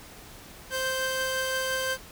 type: tone pair together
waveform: sawtooth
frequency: 523.3 / 1564.1 Hz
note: C5 / G6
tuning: 0 / -4 cents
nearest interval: octave + perfect fifth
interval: 1896 cents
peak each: -26 dBFS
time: 0.7-1.98 s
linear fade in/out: 50 ms
effects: pink hiss -47 dBFS RMS until 2.11 s